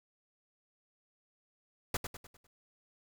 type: noise with echo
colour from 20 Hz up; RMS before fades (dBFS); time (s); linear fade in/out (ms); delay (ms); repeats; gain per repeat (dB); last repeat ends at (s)
pink; -32; 1.94-1.97; 5; 100; 5; -7; 2.47
effects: none

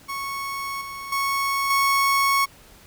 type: tone with level steps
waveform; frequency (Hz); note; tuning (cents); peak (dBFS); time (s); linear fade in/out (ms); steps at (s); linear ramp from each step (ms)
30% pulse; 1104; C#6; -7; -25 / -30 / -19 / -15; 0.08-2.46; 20; 0.81 / 1.12 / 1.7; 5
effects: pink hiss -50 dBFS RMS until 2.86 s

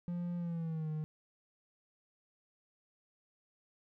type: tone with pitch glide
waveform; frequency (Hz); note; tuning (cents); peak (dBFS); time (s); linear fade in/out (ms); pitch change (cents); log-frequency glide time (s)
triangle; 174.61 to 154.66; F3 to D#3; 0 to -10; -33; 0.08-1.04; 0; -210; 0.37-0.9
effects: none

